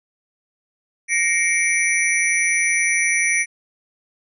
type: tone cluster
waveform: sine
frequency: 1870 / 2139 / 2311 / 5910 / 9650 Hz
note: A#6 / C7 / D7 / F#8 / D9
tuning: +5 / +38 / -28 / -3 / +46 cents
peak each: -23 / -23 / -20 / -24 / -25 dBFS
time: 1.08-3.46 s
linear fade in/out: 50 ms
effects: none